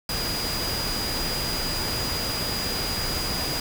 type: tone in noise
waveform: sine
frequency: 4891 Hz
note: D#8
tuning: 31 cents flat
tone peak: -29 dBFS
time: 0.09-3.6 s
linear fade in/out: 2 ms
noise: pink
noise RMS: -29 dBFS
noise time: 0.09-3.6 s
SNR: -3 dB
effects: none